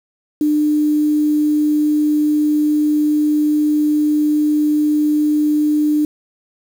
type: tone with quantisation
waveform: sine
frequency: 300.4 Hz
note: D4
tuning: 39 cents sharp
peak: -12 dBFS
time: 0.41-6.05 s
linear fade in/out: 2 ms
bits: 6
effects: none